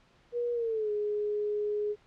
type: tone with pitch glide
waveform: sine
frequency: 479.6 to 417.5 Hz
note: A#4 to G#4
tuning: +49 to +9 cents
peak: -28 dBFS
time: 0.32-1.96 s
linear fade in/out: 50 ms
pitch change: -240 cents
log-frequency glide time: 0.53-0.91 s
effects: pink hiss -63 dBFS RMS until 2.06 s + low-pass 4000 Hz 12 dB/octave